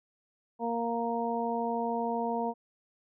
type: harmonic tone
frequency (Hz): 233.1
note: A#3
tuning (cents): 0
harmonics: 1 / 2 / 3 / 4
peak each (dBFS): -34 / -34 / -34 / -34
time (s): 0.59-2.54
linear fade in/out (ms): 50
effects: none